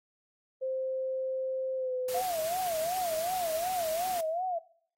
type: tone with pitch glide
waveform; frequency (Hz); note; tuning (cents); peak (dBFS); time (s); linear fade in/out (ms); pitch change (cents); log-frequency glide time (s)
sine; 523.3 to 507.5; C5 to B4; 0 to +47; -30; 0.61-2.22; 20; -53; 1.76-1.94
type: noise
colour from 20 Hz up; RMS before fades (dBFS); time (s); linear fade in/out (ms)
white; -40; 2.08-4.21; 5
type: tone with vibrato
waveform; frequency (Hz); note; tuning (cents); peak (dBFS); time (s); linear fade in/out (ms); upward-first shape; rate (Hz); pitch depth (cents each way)
sine; 687; F5; -29; -29; 2.14-4.59; 10; sine; 2.7; 150
effects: noise-tail reverb RT60 0.6 s tail -21 dB re dry + AAC 48 kbps